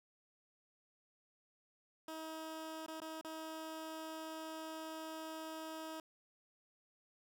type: tone with dropouts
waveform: 15% pulse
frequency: 318.3 Hz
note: D#4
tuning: 39 cents sharp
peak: -38 dBFS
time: 2.08-6 s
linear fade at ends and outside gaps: 2 ms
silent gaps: 2.863-2.881 / 3.002-3.017 / 3.212-3.247 s
effects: none